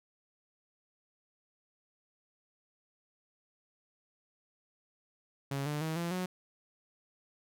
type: tone with pitch steps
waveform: sawtooth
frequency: 138.59 / 148.54 / 159.2 / 170.62 / 182.87 Hz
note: C#3 / D3 / D#3 / F3 / F#3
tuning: 0 / +20 / +40 / -40 / -20 cents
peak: -29 dBFS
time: 5.51-6.26 s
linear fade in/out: 5 ms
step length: 150 ms
effects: none